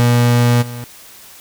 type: tone with level steps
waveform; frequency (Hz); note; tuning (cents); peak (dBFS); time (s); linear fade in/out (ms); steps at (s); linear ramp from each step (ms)
35% pulse; 120.5; B2; -42; -8 / -24; 0-0.84; 0; 0.61; 20
effects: white hiss -40 dBFS RMS until 1.4 s